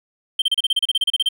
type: tone bursts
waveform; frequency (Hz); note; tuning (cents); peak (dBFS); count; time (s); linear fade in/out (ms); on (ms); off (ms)
triangle; 3136; G7; 0; -13; 15; 0.39-1.288; 5; 30; 32
effects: none